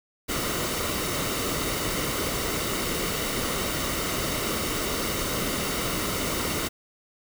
pink noise with comb filter, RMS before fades -28 dBFS, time 0.28-6.69 s, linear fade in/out 20 ms, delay 1.2 ms, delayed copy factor -0.5, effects none

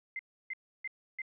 sine tone bursts, 2078 Hz, C7, 12 cents flat, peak -35 dBFS, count 4, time 0.16-1.218 s, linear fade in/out 2 ms, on 32 ms, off 310 ms, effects none

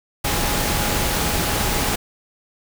sine tone in noise, 830.6 Hz, G#5, in tune, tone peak -31 dBFS, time 0.24-1.96 s, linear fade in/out 10 ms, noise pink, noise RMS -21 dBFS, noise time 0.24-1.96 s, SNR -13 dB, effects none

